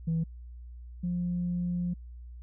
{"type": "tone pair in turn", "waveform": "sine", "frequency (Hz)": [163.8, 176.25], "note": ["E3", "F3"], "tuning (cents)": [-11, 16], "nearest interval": "minor second", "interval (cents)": 127, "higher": "second", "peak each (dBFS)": [-24, -27], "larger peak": "first", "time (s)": [[0.07, 0.24], [1.03, 1.94]], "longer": "second", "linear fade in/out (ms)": 10, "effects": ["tanh soft clip ceiling -23 dBFS", "added 60 Hz sine -42 dBFS peak until 2.42 s"]}